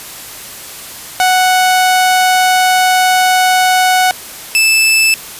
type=tone pair in turn; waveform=sawtooth; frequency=740 / 2631 Hz; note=F#5 / E7; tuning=0 / -4 cents; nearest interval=octave + minor seventh; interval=2196 cents; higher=second; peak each=-4 dBFS; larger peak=neither; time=1.2-4.11 / 4.55-5.14 s; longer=first; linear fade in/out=0 ms; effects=white hiss -29 dBFS RMS until 5.39 s + resampled to 32000 Hz